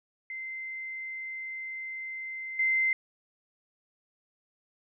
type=tone with level steps; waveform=sine; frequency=2076 Hz; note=C7; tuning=14 cents flat; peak=-35 / -23 dBFS; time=0.3-2.93 s; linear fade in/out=2 ms; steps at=2.59 s; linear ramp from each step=5 ms; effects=none